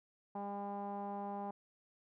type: tone with low-pass filter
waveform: sawtooth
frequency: 201.4 Hz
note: G3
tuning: 47 cents sharp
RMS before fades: -42 dBFS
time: 0.35-1.51 s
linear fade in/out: 5 ms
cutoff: 870 Hz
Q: 7.9
effects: none